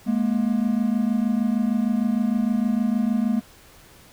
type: tone pair together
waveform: triangle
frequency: 211 / 237.5 Hz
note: G#3 / A#3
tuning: +28 / +33 cents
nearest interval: major second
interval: 205 cents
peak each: -20 dBFS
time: 0.06-3.41 s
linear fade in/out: 20 ms
effects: pink hiss -50 dBFS RMS until 4.12 s